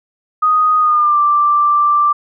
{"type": "tone with pitch glide", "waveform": "sine", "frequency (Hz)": [1244.5, 1176.7], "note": ["D#6", "D6"], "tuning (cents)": [0, 3], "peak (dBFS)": -9, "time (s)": [0.42, 2.13], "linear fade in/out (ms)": 10, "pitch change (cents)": -97, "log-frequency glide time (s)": [0.79, 1.19], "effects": []}